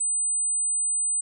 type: tone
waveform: sine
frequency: 8100 Hz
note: B8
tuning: 43 cents sharp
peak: -22 dBFS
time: 0-1.21 s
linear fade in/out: 10 ms
effects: none